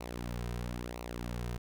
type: tone with flanger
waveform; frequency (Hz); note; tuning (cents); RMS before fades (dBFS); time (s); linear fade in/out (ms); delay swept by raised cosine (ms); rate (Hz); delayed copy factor
sawtooth; 59.9; A#1; +48; -39; 0-1.58; 10; 0.59 to 3.59; 1; -0.65
effects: none